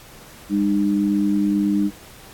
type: tone pair together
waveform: sine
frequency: 201.8 / 303.6 Hz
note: G#3 / D#4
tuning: -49 / -42 cents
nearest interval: perfect fifth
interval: 707 cents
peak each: -19 dBFS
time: 0.49-1.91 s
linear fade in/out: 50 ms
effects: pink hiss -44 dBFS RMS until 2.33 s + AAC 64 kbps